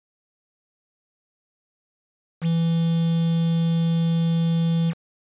triangle tone with quantisation, 166 Hz, E3, 12 cents sharp, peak -16 dBFS, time 2.41-4.94 s, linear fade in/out 50 ms, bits 6, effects resampled to 8000 Hz

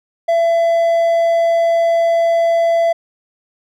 triangle tone, 671 Hz, E5, 31 cents sharp, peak -9 dBFS, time 0.28-2.93 s, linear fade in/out 10 ms, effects none

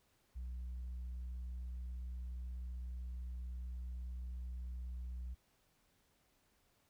sine tone, 61.74 Hz, B1, in tune, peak -39 dBFS, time 0.35-5.35 s, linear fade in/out 20 ms, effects tanh soft clip ceiling -40 dBFS + pink hiss -75 dBFS RMS until 6.89 s

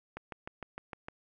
click train, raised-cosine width 0.5 ms, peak -25 dBFS, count 7, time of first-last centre 0.17-1.085 s, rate 6.56 Hz, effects none

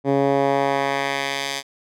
10% pulse tone with band-pass filter sweep, 138.59 Hz, C#3, in tune, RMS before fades -21 dBFS, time 0.04-1.63 s, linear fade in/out 50 ms, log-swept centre 320 to 4800 Hz, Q 0.83, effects none

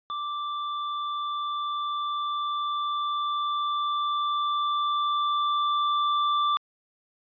square tone with level ramp, 1174.7 Hz, D6, in tune, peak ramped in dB -30 to -22 dBFS, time 0.1-6.57 s, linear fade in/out 0 ms, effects resampled to 11025 Hz

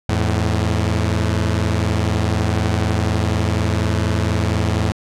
sawtooth tone pair together, 84.3 / 108.44 Hz, E2 / A2, +39 / -25 cents, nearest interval major third, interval 436 cents, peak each -15 dBFS, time 0.09-4.92 s, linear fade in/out 0 ms, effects low-pass 8000 Hz 12 dB/octave

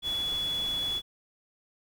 sine tone in noise, 3400 Hz, G#7, 40 cents sharp, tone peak -28 dBFS, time 0.02-1.02 s, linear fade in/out 50 ms, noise pink, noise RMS -42 dBFS, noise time 0.02-1.02 s, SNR +11 dB, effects none

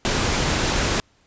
pink noise, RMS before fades -21 dBFS, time 0.05-1 s, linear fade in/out 0 ms, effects pink hiss -60 dBFS RMS until 1.26 s + resampled to 16000 Hz

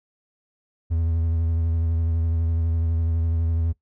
triangle tone with vibrato, 82.41 Hz, E2, in tune, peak -18 dBFS, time 0.9-3.73 s, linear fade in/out 20 ms, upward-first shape sine, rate 12 Hz, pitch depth 30 cents each way, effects noise-tail reverb RT60 0.1 s tail -18 dB re dry

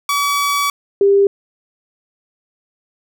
sawtooth / sine tone pair in turn, 1141 / 398.2 Hz, C#6 / G4, +50 / +27 cents, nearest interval octave + tritone, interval 1823 cents, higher first, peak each -11 / -8 dBFS, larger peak second, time 0.09-0.7 / 1.01-1.27 s, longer first, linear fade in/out 2 ms, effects none

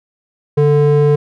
triangle ring-modulated tone, 293.7 Hz, D4, in tune, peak -3 dBFS, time 0.57-1.16 s, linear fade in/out 10 ms, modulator 149 Hz, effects none

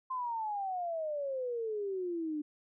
sine exponential sweep, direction down, 1049 to 293.7 Hz, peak -33 dBFS, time 0.1-2.42 s, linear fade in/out 10 ms, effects none

